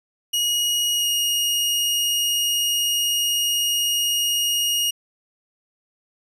sawtooth tone with pitch glide, 2891 to 2868 Hz, F#7 to F7, -41 to +45 cents, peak -16 dBFS, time 0.33-4.91 s, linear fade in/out 10 ms, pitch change -14 cents, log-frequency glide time 0.95-1.07 s, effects resampled to 32000 Hz

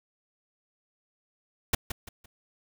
pink noise with echo, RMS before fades -23 dBFS, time 1.73-1.75 s, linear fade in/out 5 ms, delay 170 ms, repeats 3, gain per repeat -10 dB, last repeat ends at 2.26 s, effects none

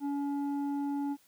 square tone with low-pass filter, 283.4 Hz, C#4, 38 cents sharp, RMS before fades -33 dBFS, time 0-1.17 s, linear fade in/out 50 ms, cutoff 640 Hz, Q 3.3, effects white hiss -65 dBFS RMS until 1.27 s

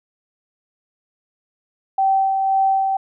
sine tone with tremolo, 774 Hz, G5, 22 cents flat, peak -13 dBFS, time 1.98-2.97 s, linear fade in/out 5 ms, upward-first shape sine, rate 1.9 Hz, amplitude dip 35%, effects none

